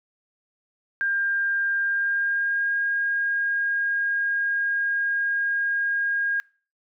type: tone with pitch glide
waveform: sine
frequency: 1600 to 1625.1 Hz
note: G6 to G#6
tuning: +35 to -38 cents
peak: -21 dBFS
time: 1.01-6.4 s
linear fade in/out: 0 ms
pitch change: +27 cents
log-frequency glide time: 1.82-2.75 s
effects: noise-tail reverb RT60 0.4 s tail -26 dB re dry

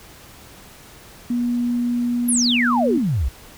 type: tone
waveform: sine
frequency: 241.2 Hz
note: B3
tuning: 41 cents flat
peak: -18 dBFS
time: 1.3-2.98 s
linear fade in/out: 5 ms
type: exponential sweep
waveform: sine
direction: down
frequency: 11840 to 55 Hz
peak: -17 dBFS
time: 2.28-3.29 s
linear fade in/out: 10 ms
effects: pink hiss -44 dBFS RMS until 3.57 s

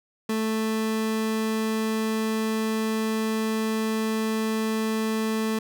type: tone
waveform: 30% pulse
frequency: 220 Hz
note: A3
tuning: in tune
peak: -21 dBFS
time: 0.29-5.59 s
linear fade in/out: 5 ms
effects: none

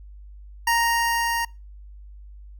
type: tone with level ramp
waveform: 25% pulse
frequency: 932.3 Hz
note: A#5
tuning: in tune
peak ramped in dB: -14 to -19 dBFS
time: 0.67-1.45 s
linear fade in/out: 5 ms
effects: noise-tail reverb RT60 0.3 s tail -26 dB re dry + added 50 Hz sine -40 dBFS peak until 2.59 s

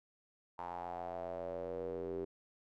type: tone with band-pass filter sweep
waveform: square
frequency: 43.65 Hz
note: F1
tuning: in tune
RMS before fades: -42 dBFS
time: 0.58-2.25 s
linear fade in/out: 10 ms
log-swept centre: 910 to 390 Hz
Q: 5.8
effects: none

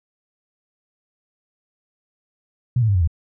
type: tone with pitch steps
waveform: sine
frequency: 123.47 / 111.28 / 100.29 / 90.39 / 81.46 Hz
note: B2 / A2 / G2 / F#2 / E2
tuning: 0 / +20 / +40 / -40 / -20 cents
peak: -14 dBFS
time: 2.76-3.075 s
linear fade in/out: 5 ms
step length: 63 ms
effects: none

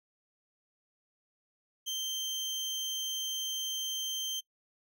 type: tone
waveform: 30% pulse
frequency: 3136 Hz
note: G7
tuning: in tune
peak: -30 dBFS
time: 1.86-4.41 s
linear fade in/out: 20 ms
effects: noise-tail reverb RT60 0.1 s tail -23 dB re dry

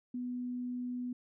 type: tone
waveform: sine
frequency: 247.3 Hz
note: B3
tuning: 3 cents sharp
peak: -35 dBFS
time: 0.14-1.13 s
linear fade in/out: 5 ms
effects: none

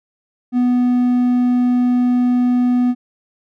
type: tone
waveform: triangle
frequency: 246.9 Hz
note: B3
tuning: in tune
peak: -10 dBFS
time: 0.52-2.95 s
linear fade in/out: 50 ms
effects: none

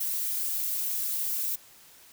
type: noise with flanger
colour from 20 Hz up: violet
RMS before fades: -30 dBFS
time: 0-1.56 s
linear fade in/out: 10 ms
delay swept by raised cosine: 1.7 to 5.3 ms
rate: 2 Hz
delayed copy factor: +0.5
effects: white hiss -54 dBFS RMS until 2.12 s

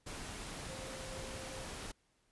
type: tone in noise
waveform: sine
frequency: 526 Hz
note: C5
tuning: 9 cents sharp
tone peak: -49 dBFS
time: 0.68-1.65 s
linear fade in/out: 10 ms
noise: pink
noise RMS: -45 dBFS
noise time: 0.06-1.92 s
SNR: -7 dB
effects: pink hiss -75 dBFS RMS until 2.31 s + resampled to 24000 Hz

